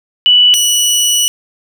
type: tone pair in turn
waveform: sine / 20% pulse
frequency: 2960 / 2943 Hz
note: F#7 / F#7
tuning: 0 / -10 cents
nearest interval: unison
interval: 10 cents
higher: first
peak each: -4 dBFS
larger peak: neither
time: 0.26-0.54 / 0.54-1.28 s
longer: second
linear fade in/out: 0 ms
effects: none